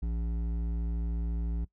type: tone with hard clipping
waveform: sine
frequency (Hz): 57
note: A#1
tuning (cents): -38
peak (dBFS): -31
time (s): 0.02-1.65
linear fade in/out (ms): 10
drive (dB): 10
effects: noise-tail reverb RT60 0.1 s tail -19 dB re dry